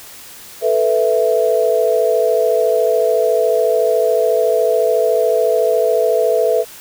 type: chord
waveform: sine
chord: A suspended second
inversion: none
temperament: equal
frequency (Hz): 440 / 493.9 / 659.3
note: A4 / B4 / E5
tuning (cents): 0 / 0 / 0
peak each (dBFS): -16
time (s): 0.61-6.65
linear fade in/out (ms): 50
effects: white hiss -37 dBFS RMS until 6.8 s